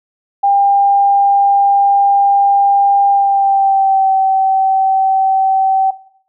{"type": "tone with pitch glide", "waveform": "sine", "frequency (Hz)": [799, 768.7], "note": ["G5", "G5"], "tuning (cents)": [33, -34], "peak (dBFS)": -8, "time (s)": [0.43, 5.91], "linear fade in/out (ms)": 10, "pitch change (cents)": -67, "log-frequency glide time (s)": [3.1, 4.11], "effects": ["noise-tail reverb RT60 0.6 s tail -18 dB re dry"]}